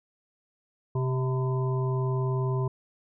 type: harmonic tone with a mistuned harmonic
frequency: 129.9 Hz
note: C3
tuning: 12 cents flat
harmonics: 1 / 3 / 5 / 7 / 8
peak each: -25 / -32 / -41 / -42 / -38 dBFS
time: 0.95-2.68 s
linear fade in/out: 5 ms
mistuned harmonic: 8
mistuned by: -47 cents
effects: none